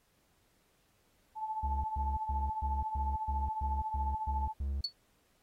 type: tone with tremolo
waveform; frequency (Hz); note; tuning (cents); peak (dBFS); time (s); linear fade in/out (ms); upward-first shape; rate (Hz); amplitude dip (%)
sine; 871; A5; -18; -31; 1.35-4.54; 50; triangle; 14; 70
type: tone bursts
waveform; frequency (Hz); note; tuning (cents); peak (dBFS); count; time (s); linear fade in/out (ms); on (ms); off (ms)
triangle; 69.3; C#2; 0; -30; 10; 1.63-4.81; 5; 210; 120
type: tone with exponential decay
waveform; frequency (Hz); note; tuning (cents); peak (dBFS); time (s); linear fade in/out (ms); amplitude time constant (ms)
sine; 4435; C#8; 0; -27; 4.84-4.93; 5; 18
effects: pink hiss -72 dBFS RMS until 5.42 s + AAC 48 kbps